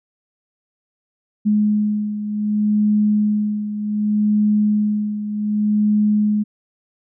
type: beating tone pair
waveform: sine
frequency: 210 / 210.66 Hz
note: G#3 / G#3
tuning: +19 / +25 cents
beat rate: 0.66 Hz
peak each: -16 / -22 dBFS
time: 1.45-6.44 s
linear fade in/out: 20 ms
effects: none